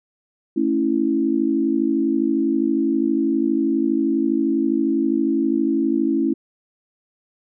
sine chord, A major, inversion none, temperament equal with one note detuned, 222.4 / 277.2 / 329.6 Hz, A3 / C#4 / E4, +19 / 0 / 0 cents, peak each -24 / -20 / -20 dBFS, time 0.56-6.34 s, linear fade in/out 10 ms, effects none

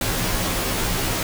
pink noise with comb filter, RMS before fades -23 dBFS, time 0.01-1.23 s, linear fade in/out 2 ms, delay 14 ms, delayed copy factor -0.95, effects none

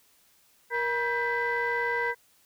sine tone cluster, 472.1 / 963 / 1574 / 1999 Hz, A#4 / B5 / G6 / B6, +22 / -44 / +7 / +20 cents, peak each -30 dBFS, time 0.7-2.15 s, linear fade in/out 50 ms, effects tanh soft clip ceiling -19 dBFS + white hiss -63 dBFS RMS until 2.45 s

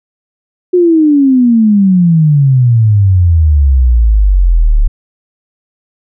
sine exponential sweep, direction down, 366.3 to 34.65 Hz, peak -4 dBFS, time 0.73-4.88 s, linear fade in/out 10 ms, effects none

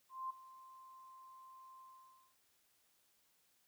sine tone with ADSR envelope, 1046.5 Hz, C6, in tune, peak -38 dBFS, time 0.09-2.36 s, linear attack 210 ms, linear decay 10 ms, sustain -17 dB, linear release 550 ms, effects white hiss -75 dBFS RMS until 3.67 s

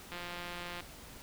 click train, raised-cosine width 0.3 ms, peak -26 dBFS, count 121, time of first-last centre 0.12-0.806 s, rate 175 Hz, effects pink hiss -51 dBFS RMS until 1.22 s

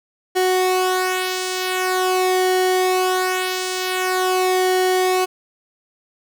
sawtooth tone with flanger, 370 Hz, F#4, in tune, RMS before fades -19 dBFS, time 0.35-5.26 s, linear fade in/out 20 ms, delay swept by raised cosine 1.9 to 2.63 ms, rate 0.45 Hz, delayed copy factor -0.6, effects none

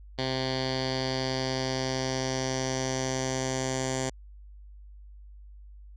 10% pulse tone with low-pass filter sweep, 130.81 Hz, C3, in tune, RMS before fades -30 dBFS, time 0.18-4.1 s, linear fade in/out 10 ms, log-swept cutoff 4200 to 7000 Hz, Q 4.6, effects added 50 Hz sine -45 dBFS peak until 5.96 s

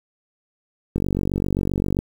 click train, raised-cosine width 3 ms, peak -9 dBFS, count 50, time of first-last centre 0.96-1.989 s, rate 47.6 Hz, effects 7-bit

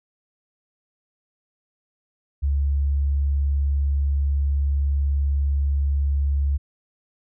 sine tone, 70.3 Hz, C#2, 25 cents sharp, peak -18 dBFS, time 2.42-6.58 s, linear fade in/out 20 ms, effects none

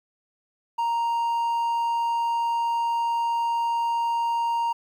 triangle tone, 932.3 Hz, A#5, in tune, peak -20 dBFS, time 0.78-4.73 s, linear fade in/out 10 ms, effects 10-bit

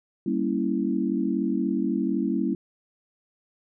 sine chord, G diminished seventh, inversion none, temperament equal, 196 / 233.1 / 277.2 / 329.6 Hz, G3 / Bb3 / Db4 / Fb4, 0 / 0 / 0 / 0 cents, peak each -28 dBFS, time 0.26-2.55 s, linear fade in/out 5 ms, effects none

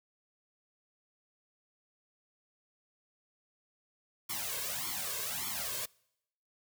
white noise with flanger, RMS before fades -37 dBFS, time 4.29-5.86 s, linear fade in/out 10 ms, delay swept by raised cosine 0.91 to 1.91 ms, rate 1.7 Hz, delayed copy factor +0.95, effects noise-tail reverb RT60 0.8 s tail -26 dB re dry + high-pass 80 Hz 12 dB/octave

